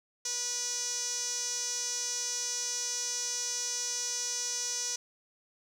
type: tone with band-pass filter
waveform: sawtooth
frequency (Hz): 487.7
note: B4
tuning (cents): -22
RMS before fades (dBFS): -34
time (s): 0.25-4.96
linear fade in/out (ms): 5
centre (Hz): 6000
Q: 6.3
effects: 10-bit